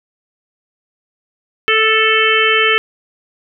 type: harmonic tone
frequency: 440 Hz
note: A4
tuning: in tune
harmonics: 1 / 3 / 4 / 5 / 6 / 7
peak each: -17 / -17 / -17 / -17 / -17 / -17 dBFS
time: 1.68-2.78 s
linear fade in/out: 0 ms
effects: none